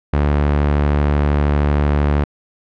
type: tone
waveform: sawtooth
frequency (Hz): 72.9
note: D2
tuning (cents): -12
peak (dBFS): -9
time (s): 0.13-2.24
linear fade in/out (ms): 5
effects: low-pass 2000 Hz 12 dB/octave